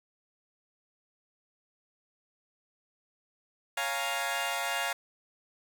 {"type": "chord", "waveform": "15% pulse", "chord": "Bb minor seventh", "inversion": "first", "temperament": "equal", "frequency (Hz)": [554.4, 698.5, 830.6, 932.3], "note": ["Db5", "F5", "Ab5", "Bb5"], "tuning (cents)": [0, 0, 0, 0], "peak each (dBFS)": [-32, -27, -30, -30], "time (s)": [3.77, 4.93], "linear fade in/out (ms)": 5, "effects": []}